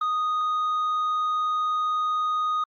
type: tone with tanh clipping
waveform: sine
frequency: 1242 Hz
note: D#6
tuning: 3 cents flat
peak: -23 dBFS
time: 0.01-2.64 s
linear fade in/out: 5 ms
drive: 3 dB
effects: Opus 48 kbps